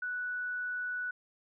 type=tone; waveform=sine; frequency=1479 Hz; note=F#6; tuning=1 cent flat; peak=-33 dBFS; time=0.02-1.11 s; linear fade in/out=5 ms; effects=none